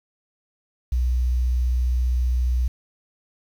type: tone with vibrato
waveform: sine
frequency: 61.74 Hz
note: B1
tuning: in tune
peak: -18 dBFS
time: 0.92-2.68 s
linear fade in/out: 5 ms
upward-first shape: sine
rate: 15 Hz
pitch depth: 9 cents each way
effects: 8-bit